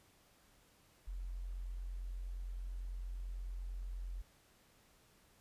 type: tone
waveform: sine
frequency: 44.42 Hz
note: F1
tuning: 30 cents sharp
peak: -40 dBFS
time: 1.07-4.22 s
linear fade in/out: 10 ms
effects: pink hiss -68 dBFS RMS until 5.4 s + resampled to 32000 Hz